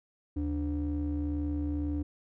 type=ring-modulated tone; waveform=triangle; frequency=108 Hz; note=A2; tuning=32 cents flat; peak=-24 dBFS; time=0.36-2.03 s; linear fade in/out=10 ms; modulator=185 Hz; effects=none